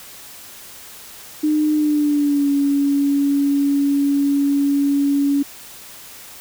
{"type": "tone with pitch glide", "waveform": "sine", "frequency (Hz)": [304.1, 282.1], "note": ["D#4", "C#4"], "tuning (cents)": [-40, 30], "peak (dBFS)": -14, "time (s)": [1.43, 5.43], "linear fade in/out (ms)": 10, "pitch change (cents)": -130, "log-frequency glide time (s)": [1.74, 2.49], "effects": ["white hiss -39 dBFS RMS until 6.4 s"]}